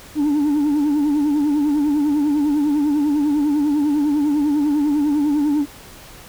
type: tone with vibrato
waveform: sine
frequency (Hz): 293.7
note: D4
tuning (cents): 0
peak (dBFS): -12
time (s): 0.15-5.66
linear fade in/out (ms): 50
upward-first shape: triangle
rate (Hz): 10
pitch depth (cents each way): 87
effects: tanh soft clip ceiling -14 dBFS + pink hiss -41 dBFS RMS until 6.28 s